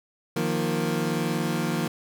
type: chord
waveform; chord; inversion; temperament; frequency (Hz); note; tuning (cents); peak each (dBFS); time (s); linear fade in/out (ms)
25% pulse; Eb suspended second; none; equal with one note detuned; 155.56 / 176.54 / 233.1; Eb3 / F3 / Bb3; 0 / +19 / 0; -25; 0.36-1.88; 5
effects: none